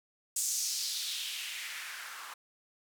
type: noise with band-pass filter sweep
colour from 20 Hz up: blue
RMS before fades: -37 dBFS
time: 0.36-2.34 s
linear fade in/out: 5 ms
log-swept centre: 7500 to 1100 Hz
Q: 2.4
effects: none